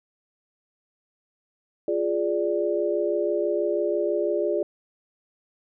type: chord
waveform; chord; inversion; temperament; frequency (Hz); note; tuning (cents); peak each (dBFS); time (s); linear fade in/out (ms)
sine; D diminished; first; equal; 349.2 / 415.3 / 587.3; F4 / Ab4 / D5; 0 / 0 / 0; -26; 1.88-4.63; 2
effects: none